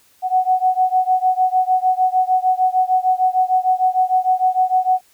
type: beating tone pair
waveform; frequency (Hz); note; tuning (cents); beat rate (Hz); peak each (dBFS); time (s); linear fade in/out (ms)
sine; 740 / 746.6; F#5 / F#5; 0 / +15; 6.6; -16 / -17; 0.22-5.01; 50
effects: white hiss -55 dBFS RMS until 5.13 s